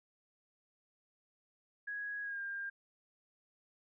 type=tone with pitch glide; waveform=sine; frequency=1661.2 to 1601.8 Hz; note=G#6 to G6; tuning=0 to +37 cents; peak=-38 dBFS; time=1.87-2.7 s; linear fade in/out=10 ms; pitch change=-63 cents; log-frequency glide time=2.23-2.4 s; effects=none